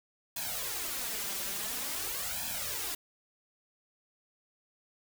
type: noise with flanger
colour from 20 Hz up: white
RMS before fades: -36 dBFS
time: 0.36-2.95 s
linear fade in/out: 5 ms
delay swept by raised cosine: 1.2 to 5.2 ms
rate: 0.48 Hz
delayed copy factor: +1
effects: none